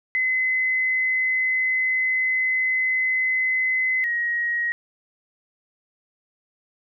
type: tone pair in turn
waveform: sine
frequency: 2037 / 1890.6 Hz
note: C7 / A#6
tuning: -47 / +24 cents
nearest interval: minor second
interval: 129 cents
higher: first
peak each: -19 / -21 dBFS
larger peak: first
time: 0.15-4.04 / 4.04-4.72 s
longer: first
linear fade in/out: 0 ms
effects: none